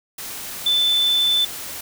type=tone in noise; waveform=sine; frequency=3520 Hz; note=A7; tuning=in tune; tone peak=-15 dBFS; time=0.66-1.45 s; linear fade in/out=5 ms; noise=white; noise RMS=-32 dBFS; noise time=0.18-1.81 s; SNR=+14 dB; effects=none